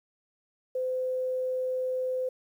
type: tone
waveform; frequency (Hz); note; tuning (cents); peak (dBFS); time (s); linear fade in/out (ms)
sine; 512; C5; -38; -27; 0.75-2.29; 5
effects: 10-bit